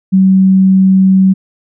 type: tone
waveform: sine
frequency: 190 Hz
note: F#3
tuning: 46 cents sharp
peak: -4 dBFS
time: 0.12-1.34 s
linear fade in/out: 20 ms
effects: none